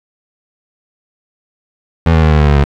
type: tone with pitch steps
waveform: 25% pulse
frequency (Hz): 82.41 / 80.25 / 78.14 / 76.1 / 74.1 / 72.16 / 70.27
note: E2 / E2 / D#2 / D#2 / D2 / D2 / C#2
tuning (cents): 0 / -46 / +8 / -38 / +16 / -30 / +24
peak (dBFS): -3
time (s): 2.06-2.641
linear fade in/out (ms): 5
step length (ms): 83
effects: low-pass 3000 Hz 12 dB/octave + 7-bit